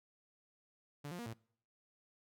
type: tone with pitch steps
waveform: sawtooth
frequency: 145.1 / 176.5 / 237.6 / 113.3 Hz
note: D3 / F3 / A#3 / A#2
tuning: -21 / +19 / +33 / -49 cents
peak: -39 dBFS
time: 1.04-1.336 s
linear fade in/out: 10 ms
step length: 74 ms
effects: noise-tail reverb RT60 0.6 s tail -24 dB re dry